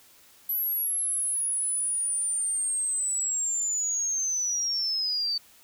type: linear sweep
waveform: sine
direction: down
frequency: 11820 to 4549 Hz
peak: -25 dBFS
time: 0.49-5.38 s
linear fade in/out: 5 ms
effects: white hiss -56 dBFS RMS until 5.63 s